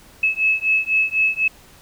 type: beating tone pair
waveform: sine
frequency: 2590 / 2594 Hz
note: E7 / E7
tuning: -31 / -28 cents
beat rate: 4 Hz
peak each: -19 dBFS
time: 0.23-1.48 s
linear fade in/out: 5 ms
effects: pink hiss -48 dBFS RMS until 1.81 s

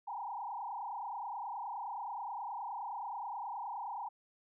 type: tone with frequency modulation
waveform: sine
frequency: 880 Hz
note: A5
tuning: in tune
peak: -38 dBFS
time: 0.07-4.09 s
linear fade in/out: 10 ms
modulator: 29.5 Hz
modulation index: 3.3
effects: none

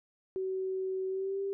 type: tone with pitch glide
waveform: sine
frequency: 378 to 393.8 Hz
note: F#4 to G4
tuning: +37 to +8 cents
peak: -31 dBFS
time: 0.36-1.53 s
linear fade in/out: 0 ms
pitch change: +71 cents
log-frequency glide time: 1.08-1.41 s
effects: none

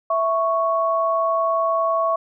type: tone pair together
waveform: sine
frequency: 659.2 / 1108.7 Hz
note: E5 / C#6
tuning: 0 / 0 cents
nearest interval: major sixth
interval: 900 cents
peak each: -20 dBFS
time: 0.1-2.16 s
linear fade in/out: 5 ms
effects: none

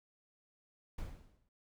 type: noise with exponential decay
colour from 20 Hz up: brown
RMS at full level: -39 dBFS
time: 0.98-1.49 s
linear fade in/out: 5 ms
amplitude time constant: 110 ms
effects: none

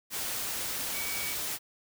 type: tone in noise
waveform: sine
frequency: 2266 Hz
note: C#7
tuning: 37 cents sharp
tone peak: -38 dBFS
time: 0.92-1.36 s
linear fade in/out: 50 ms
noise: white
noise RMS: -34 dBFS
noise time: 0.1-1.59 s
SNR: -7 dB
effects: none

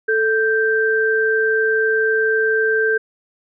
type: tone pair together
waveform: sine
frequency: 440 / 1568 Hz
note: A4 / G6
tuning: 0 / 0 cents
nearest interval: octave + minor seventh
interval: 2200 cents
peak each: -17 dBFS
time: 0.08-2.98 s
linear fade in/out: 10 ms
effects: none

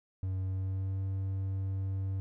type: tone with pitch glide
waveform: triangle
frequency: 94.2 to 96.23 Hz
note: F#2 to G2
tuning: +32 to -32 cents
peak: -29 dBFS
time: 0.23-2.2 s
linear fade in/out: 0 ms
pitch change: +36 cents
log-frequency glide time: 0.42-0.99 s
effects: none

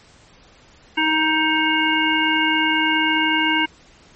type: harmonic tone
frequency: 313.5 Hz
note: D#4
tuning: 13 cents sharp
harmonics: 1 / 3 / 5 / 7 / 9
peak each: -22 / -22 / -22 / -22 / -22 dBFS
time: 0.97-3.66 s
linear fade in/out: 10 ms
effects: pink hiss -50 dBFS RMS until 4.15 s + MP3 32 kbps

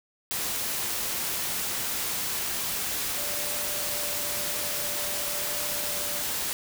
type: tone in noise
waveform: sine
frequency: 587.3 Hz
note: D5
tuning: in tune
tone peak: -40 dBFS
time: 3.18-6.22 s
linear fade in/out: 0 ms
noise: white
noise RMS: -30 dBFS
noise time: 0.31-6.53 s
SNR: -13 dB
effects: none

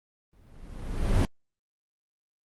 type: noise with exponential growth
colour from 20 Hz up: brown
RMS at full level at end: -18 dBFS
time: 0.33-1.25 s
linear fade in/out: 1 ms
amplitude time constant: 200 ms
effects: Opus 24 kbps

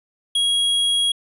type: tone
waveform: square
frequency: 3300 Hz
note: G#7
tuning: 12 cents flat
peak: -17 dBFS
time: 0.35-1.12 s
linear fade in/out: 5 ms
effects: resampled to 24000 Hz

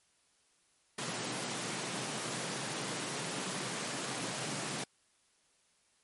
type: high-pass noise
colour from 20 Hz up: pink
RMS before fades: -38 dBFS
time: 0.98-4.84 s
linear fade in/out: 5 ms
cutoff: 120 Hz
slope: 96 dB/octave
effects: white hiss -71 dBFS RMS until 6.03 s + MP3 48 kbps

